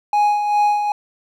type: tone with tremolo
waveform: triangle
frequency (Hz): 830.6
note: G#5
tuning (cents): 0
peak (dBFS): -10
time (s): 0.13-0.92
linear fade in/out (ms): 2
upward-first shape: sine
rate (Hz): 2.5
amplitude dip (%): 50
effects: none